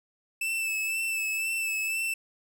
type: tone with vibrato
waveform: 45% pulse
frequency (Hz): 2637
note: E7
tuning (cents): 0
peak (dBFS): -27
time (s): 0.41-2.14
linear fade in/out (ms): 5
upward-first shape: sine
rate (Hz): 2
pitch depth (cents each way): 30
effects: none